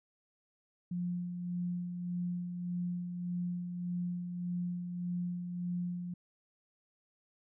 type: tone with tremolo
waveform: sine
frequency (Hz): 176.7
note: F3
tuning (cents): +21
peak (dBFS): -32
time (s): 0.91-6.14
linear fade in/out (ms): 5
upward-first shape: sine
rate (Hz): 1.7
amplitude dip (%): 45
effects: none